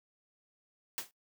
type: noise with exponential decay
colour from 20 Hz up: white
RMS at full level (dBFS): -33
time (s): 0.98-1.11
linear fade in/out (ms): 0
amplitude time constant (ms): 28
effects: noise-tail reverb RT60 0.1 s tail -18 dB re dry + high-pass 150 Hz 12 dB/octave